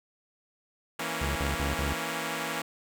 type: chord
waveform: 5% pulse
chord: A# diminished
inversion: second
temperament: equal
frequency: 164.81 / 233.1 / 277.2 Hz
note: E3 / A#3 / C#4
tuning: 0 / 0 / 0 cents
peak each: -24 dBFS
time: 0.99-2.62 s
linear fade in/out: 5 ms
type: tone bursts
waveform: sawtooth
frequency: 69.9 Hz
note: C#2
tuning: 15 cents sharp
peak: -25 dBFS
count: 4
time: 1.21-1.936 s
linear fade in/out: 5 ms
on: 150 ms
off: 42 ms
effects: none